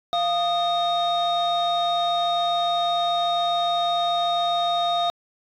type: tone cluster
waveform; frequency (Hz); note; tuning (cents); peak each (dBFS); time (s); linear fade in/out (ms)
sine; 695 / 1237 / 3716; F5 / D#6 / A#7; -9 / -10 / -6; -20 / -27 / -25; 0.13-5.1; 0
effects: tanh soft clip ceiling -15 dBFS